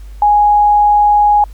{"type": "tone", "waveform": "sine", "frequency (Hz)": 830, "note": "G#5", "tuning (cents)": -1, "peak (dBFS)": -6, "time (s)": [0.22, 1.44], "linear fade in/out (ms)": 2, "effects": ["added 50 Hz sine -28 dBFS peak until 1.53 s", "pink hiss -49 dBFS RMS until 1.53 s"]}